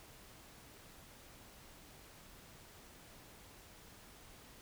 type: silence
effects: pink hiss -58 dBFS RMS until 4.61 s